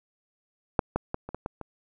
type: clicks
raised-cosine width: 1 ms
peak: -6 / -11 / -15 / -23 / -19 / -17 / -23 dBFS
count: 7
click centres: 0.792 / 0.96 / 1.144 / 1.29 / 1.346 / 1.461 / 1.613 s
effects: none